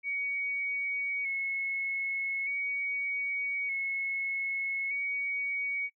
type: tone with vibrato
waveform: sine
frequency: 2217 Hz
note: C#7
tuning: in tune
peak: -30 dBFS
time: 0.03-5.9 s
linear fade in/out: 50 ms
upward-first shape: square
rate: 0.41 Hz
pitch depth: 24 cents each way
effects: noise-tail reverb RT60 0.1 s tail -23 dB re dry